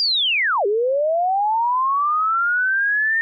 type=linear two-way sweep; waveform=sine; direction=down then up; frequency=4896 to 390 to 1831 Hz; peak=-16 dBFS; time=0-3.21 s; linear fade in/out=0 ms; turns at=0.66 s; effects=none